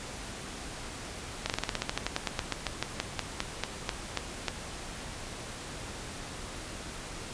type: slowing click train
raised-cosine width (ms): 0.2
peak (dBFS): -11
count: 24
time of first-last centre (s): 1.46-4.483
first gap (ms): 38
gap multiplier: 1.1
effects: pink hiss -41 dBFS RMS until 7.33 s + resampled to 22050 Hz